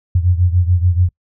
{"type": "beating tone pair", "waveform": "sine", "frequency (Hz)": [87.31, 94.21], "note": ["F2", "F#2"], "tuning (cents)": [0, 32], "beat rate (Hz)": 6.9, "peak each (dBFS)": [-12, -16], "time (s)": [0.15, 1.09], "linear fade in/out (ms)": 5, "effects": ["noise-tail reverb RT60 0.1 s tail -25 dB re dry"]}